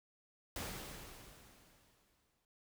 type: noise with exponential decay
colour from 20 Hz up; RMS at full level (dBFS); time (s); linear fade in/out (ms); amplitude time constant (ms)
pink; -42; 0.56-2.45; 1; 410
effects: none